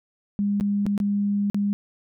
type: tone with dropouts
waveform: sine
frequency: 202.8 Hz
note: G#3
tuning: 41 cents flat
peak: -20 dBFS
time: 0.39-1.73 s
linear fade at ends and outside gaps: 0 ms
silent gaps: 0.6-0.609 / 0.856-0.865 / 0.978-1.001 / 1.5-1.545 s
effects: none